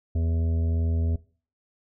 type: harmonic tone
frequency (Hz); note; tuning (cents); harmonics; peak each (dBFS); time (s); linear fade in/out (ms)
82.41; E2; 0; 1 / 2 / 3 / 5 / 6 / 7 / 8; -22 / -39 / -35 / -42 / -49 / -48 / -46; 0.15-1.16; 5
effects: noise-tail reverb RT60 0.4 s tail -19 dB re dry